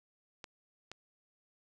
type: clicks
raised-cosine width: 0.2 ms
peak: -27 dBFS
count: 2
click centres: 0.442 / 0.916 s
effects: none